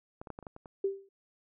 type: clicks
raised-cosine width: 1 ms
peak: -28 / -31 / -25 / -28 / -35 / -28 / -33 / -34 dBFS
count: 8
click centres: 0.215 / 0.272 / 0.303 / 0.389 / 0.427 / 0.468 / 0.564 / 0.658 s
type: tone with exponential decay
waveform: sine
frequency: 392 Hz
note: G4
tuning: in tune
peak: -24 dBFS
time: 0.84-1.09 s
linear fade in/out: 5 ms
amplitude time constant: 54 ms
effects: none